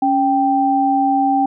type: tone pair together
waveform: sine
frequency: 277.2 / 784 Hz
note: C#4 / G5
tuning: 0 / 0 cents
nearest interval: octave + tritone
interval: 1800 cents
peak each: -17 / -14 dBFS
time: 0.02-1.46 s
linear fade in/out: 5 ms
effects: none